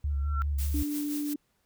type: tone with vibrato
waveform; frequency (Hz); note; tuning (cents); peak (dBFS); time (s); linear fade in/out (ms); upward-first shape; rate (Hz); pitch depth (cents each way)
sine; 71.2; C#2; +47; -26; 0.04-0.83; 5; square; 5; 39
type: tone with exponential growth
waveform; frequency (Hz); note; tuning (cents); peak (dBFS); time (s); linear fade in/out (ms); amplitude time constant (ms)
sine; 1354; E6; +46; -28; 0.1-0.42; 0; 68
type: noise with tremolo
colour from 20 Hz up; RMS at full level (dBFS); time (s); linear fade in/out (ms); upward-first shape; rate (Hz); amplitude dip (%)
blue; -38; 0.58-1.34; 10; sine; 5.7; 55
type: tone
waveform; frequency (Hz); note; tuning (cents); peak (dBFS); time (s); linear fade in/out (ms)
sine; 293.7; D4; 0; -29; 0.74-1.36; 5
effects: pink hiss -73 dBFS RMS until 1.65 s